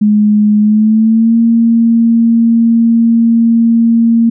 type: tone with pitch glide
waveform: sine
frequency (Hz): 210 to 230.3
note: G#3 to A#3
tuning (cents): +19 to -21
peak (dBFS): -5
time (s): 0.01-4.3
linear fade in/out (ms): 10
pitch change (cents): +160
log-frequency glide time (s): 0.6-1.37
effects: none